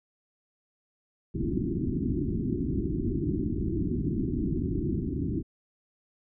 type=low-pass noise; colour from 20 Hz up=white; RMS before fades=-29 dBFS; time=1.34-5.43 s; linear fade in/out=20 ms; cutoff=370 Hz; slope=96 dB/octave; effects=none